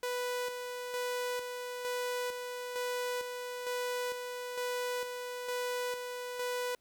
sawtooth tone with tremolo, 493.9 Hz, B4, in tune, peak -29 dBFS, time 0.03-6.75 s, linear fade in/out 2 ms, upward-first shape square, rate 1.1 Hz, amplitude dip 45%, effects pink hiss -74 dBFS RMS until 6.8 s

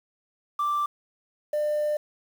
sine tone pair in turn, 1174.7 / 598.7 Hz, D6 / D5, 0 / +33 cents, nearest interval octave, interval 1167 cents, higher first, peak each -21 dBFS, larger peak neither, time 0.59-0.86 / 1.53-1.97 s, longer second, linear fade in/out 5 ms, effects tanh soft clip ceiling -21 dBFS + 8-bit

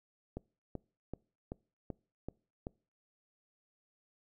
click train, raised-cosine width 2 ms, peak -26 dBFS, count 7, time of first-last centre 0.37-2.669 s, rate 2.61 Hz, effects noise-tail reverb RT60 0.4 s tail -25 dB re dry

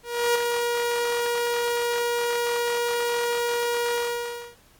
sawtooth tone with ADSR envelope, 476.3 Hz, A#4, 37 cents sharp, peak -14 dBFS, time 0.03-4.56 s, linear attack 320 ms, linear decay 8 ms, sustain -5 dB, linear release 610 ms, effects pink hiss -57 dBFS RMS until 4.79 s + AAC 64 kbps

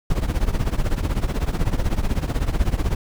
brown noise with tremolo, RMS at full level -17 dBFS, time 0.1-2.95 s, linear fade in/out 2 ms, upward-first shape triangle, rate 16 Hz, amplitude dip 90%, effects none

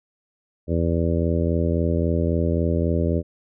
harmonic tone, 83.7 Hz, E2, 27 cents sharp, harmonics 1 / 2 / 3 / 4 / 5 / 6 / 7, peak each -22 / -25 / -27 / -28 / -29 / -30 / -30 dBFS, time 0.67-3.23 s, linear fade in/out 50 ms, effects none

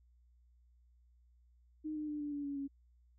sine tone with pitch steps, 308.3 / 303 / 297.8 / 292.7 / 287.7 / 282.7 / 277.9 Hz, D#4 / D#4 / D4 / D4 / D4 / C#4 / C#4, -16 / -46 / +24 / -6 / -36 / +34 / +4 cents, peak -37 dBFS, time 1.84-2.68 s, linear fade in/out 20 ms, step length 120 ms, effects added 60 Hz sine -64 dBFS peak until 3.18 s

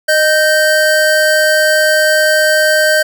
square tone pair together, 617.1 / 1555 Hz, D#5 / G6, -14 / -14 cents, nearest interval octave + major third, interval 1600 cents, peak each -12 dBFS, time 0.08-3.03 s, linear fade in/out 10 ms, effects none

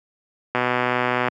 click train, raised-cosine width 0.5 ms, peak -5 dBFS, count 92, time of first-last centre 0.55-1.284 s, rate 124 Hz, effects high-pass 150 Hz 12 dB/octave

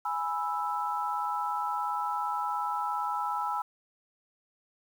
sine chord, E major, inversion first, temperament equal, 830.6 / 987.8 / 1318.5 Hz, G#5 / B5 / E6, 0 / 0 / 0 cents, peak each -33 dBFS, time 0.05-3.62 s, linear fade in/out 5 ms, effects 9-bit

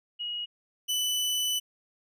sine / sawtooth tone pair in turn, 2895 / 2987 Hz, F#7 / F#7, -38 / +16 cents, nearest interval minor second, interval 54 cents, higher second, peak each -31 / -23 dBFS, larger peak second, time 0.19-0.46 / 0.88-1.6 s, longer second, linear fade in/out 20 ms, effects none

